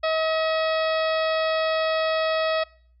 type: harmonic tone with a mistuned harmonic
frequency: 638 Hz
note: D#5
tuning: 43 cents sharp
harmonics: 1 / 2 / 3 / 4 / 5 / 6 / 7 / 8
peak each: -22 / -28 / -32 / -34 / -36 / -38 / -39 / -40 dBFS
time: 0.03-2.64 s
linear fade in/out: 10 ms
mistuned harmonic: 5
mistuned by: +67 cents
effects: noise-tail reverb RT60 0.6 s tail -26 dB re dry + added 60 Hz sine -55 dBFS peak until 3 s